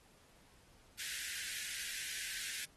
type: high-pass noise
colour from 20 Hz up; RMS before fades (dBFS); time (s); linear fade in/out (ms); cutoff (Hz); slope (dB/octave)
pink; -43; 0.99-2.65; 5; 1500; 96
effects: pink hiss -66 dBFS RMS until 2.76 s + AAC 32 kbps